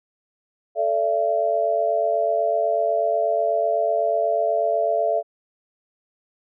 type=chord; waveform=sine; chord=A suspended fourth; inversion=none; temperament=equal with one note detuned; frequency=440 / 587.3 / 675.4 Hz; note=A4 / D5 / E5; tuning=0 / 0 / +42 cents; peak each=-26 / -24 / -20 dBFS; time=0.75-5.23 s; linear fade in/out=50 ms; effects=none